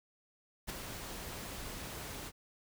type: noise with ADSR envelope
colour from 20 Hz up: pink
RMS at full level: -37 dBFS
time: 0.67-2.32 s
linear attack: 29 ms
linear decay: 8 ms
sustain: -7 dB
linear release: 49 ms
effects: none